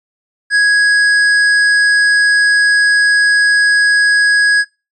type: tone with tanh clipping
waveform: sine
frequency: 1661.2 Hz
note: G#6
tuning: in tune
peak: -9 dBFS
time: 0.5-4.65 s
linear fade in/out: 50 ms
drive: 13 dB
effects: noise-tail reverb RT60 0.3 s tail -26 dB re dry + MP3 48 kbps